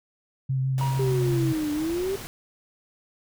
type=tone with vibrato; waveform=sine; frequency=132.2 Hz; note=C3; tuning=18 cents sharp; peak=-22 dBFS; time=0.49-1.53 s; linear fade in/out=10 ms; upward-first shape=sine; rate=6.4 Hz; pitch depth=17 cents each way
type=noise; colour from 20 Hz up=pink; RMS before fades=-38 dBFS; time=0.78-2.27 s; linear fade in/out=0 ms
type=tone with exponential decay; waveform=triangle; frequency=952 Hz; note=A#5; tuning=36 cents sharp; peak=-25 dBFS; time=0.81-1.55 s; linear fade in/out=1 ms; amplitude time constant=160 ms
type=exponential two-way sweep; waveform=sine; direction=down then up; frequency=400 to 293.7 to 400 Hz; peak=-24 dBFS; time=0.99-2.16 s; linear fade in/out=5 ms; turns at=1.72 s
effects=none

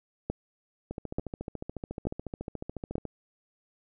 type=two click trains; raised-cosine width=2 ms; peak=-16 / -22 dBFS; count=4 / 31; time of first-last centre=0.3-2.955 / 0.91-3.053 s; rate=1.13 / 14 Hz; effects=none

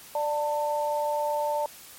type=tone pair together; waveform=sine; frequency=590.9 / 893 Hz; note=D5 / A5; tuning=+10 / +25 cents; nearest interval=perfect fifth; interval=715 cents; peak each=-27 dBFS; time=0.15-1.66 s; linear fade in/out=2 ms; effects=white hiss -47 dBFS RMS until 1.98 s + MP3 64 kbps

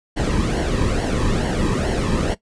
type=noise with flanger; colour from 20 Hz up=brown; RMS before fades=-20 dBFS; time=0.16-2.35 s; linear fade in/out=20 ms; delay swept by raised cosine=0.8 to 1.43 ms; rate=2.3 Hz; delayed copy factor=-0.65; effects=noise-tail reverb RT60 0.1 s tail -17 dB re dry + resampled to 22050 Hz

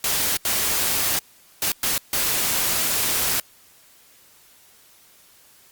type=noise bursts at uneven times; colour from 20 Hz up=white; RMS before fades=-22 dBFS; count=5; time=0.04-0.37 / 0.45-1.19 / 1.62-1.72 / 1.83-1.98 / 2.13-3.4 s; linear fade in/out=2 ms; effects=white hiss -53 dBFS RMS until 5.71 s + Opus 48 kbps

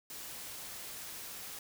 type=noise; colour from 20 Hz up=white; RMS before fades=-45 dBFS; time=0.1-1.59 s; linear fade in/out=2 ms; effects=none

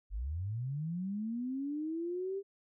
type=linear sweep; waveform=sine; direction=up; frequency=43.65 to 400 Hz; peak=-34 dBFS; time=0.1-2.43 s; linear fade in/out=50 ms; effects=none

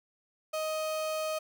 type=tone; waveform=35% pulse; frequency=626 Hz; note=D#5; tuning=10 cents sharp; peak=-29 dBFS; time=0.53-1.39 s; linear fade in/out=10 ms; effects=none

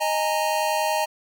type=chord; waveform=square; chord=D# suspended fourth; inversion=none; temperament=equal with one note detuned; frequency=622.3 / 830.6 / 921.1 Hz; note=D#5 / G#5 / A#5; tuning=0 / 0 / -21 cents; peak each=-26 / -27 / -26 dBFS; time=0-1.06 s; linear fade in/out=20 ms; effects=none

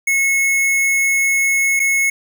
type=tone with dropouts; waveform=square; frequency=2185 Hz; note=C#7; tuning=26 cents flat; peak=-14 dBFS; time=0.07-2.1 s; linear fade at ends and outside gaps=5 ms; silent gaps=1.795-1.799 s; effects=none

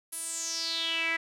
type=tone with band-pass filter sweep; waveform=sawtooth; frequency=329.6 Hz; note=E4; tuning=in tune; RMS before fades=-32 dBFS; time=0.12-1.17 s; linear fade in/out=10 ms; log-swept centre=11000 to 2000 Hz; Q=6.1; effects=none

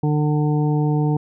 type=harmonic tone; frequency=149.8 Hz; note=D3; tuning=35 cents sharp; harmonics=1 / 2 / 3 / 5 / 6; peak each=-17 / -23 / -27 / -31 / -33 dBFS; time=0.03-1.17 s; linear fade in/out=5 ms; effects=none

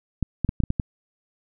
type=clicks; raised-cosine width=5 ms; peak=-10 dBFS; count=7; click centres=0.227 / 0.447 / 0.491 / 0.603 / 0.637 / 0.704 / 0.798 s; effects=none

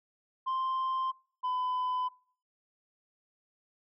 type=tone pair in turn; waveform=sine; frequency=1046.5 / 1005.9 Hz; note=C6 / B5; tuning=0 / +31 cents; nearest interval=minor second; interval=69 cents; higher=first; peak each=-26 dBFS; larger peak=neither; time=0.46-1.12 / 1.43-2.09 s; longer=neither; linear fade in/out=20 ms; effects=noise-tail reverb RT60 0.5 s tail -26 dB re dry + tanh soft clip ceiling -28 dBFS

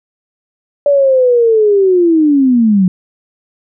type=linear sweep; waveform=sine; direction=down; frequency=579 to 178.4 Hz; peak=-6 dBFS; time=0.86-2.88 s; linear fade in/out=2 ms; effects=none

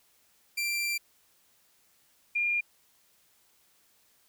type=tone pair in turn; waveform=sawtooth / sine; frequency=2361 / 2409 Hz; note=D7 / D7; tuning=+9 / +43 cents; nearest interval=unison; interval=34 cents; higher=second; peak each=-25 dBFS; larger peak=neither; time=0.57-0.98 / 2.35-2.61 s; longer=first; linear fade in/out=10 ms; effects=white hiss -66 dBFS RMS until 4.28 s

